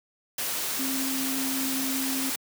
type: tone in noise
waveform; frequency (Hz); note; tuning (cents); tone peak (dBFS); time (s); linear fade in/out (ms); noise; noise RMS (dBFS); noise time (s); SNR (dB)
sine; 266.1; C4; +29; -29; 0.79-2.3; 5; white; -30; 0.38-2.36; -2
effects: high-pass 150 Hz 12 dB/octave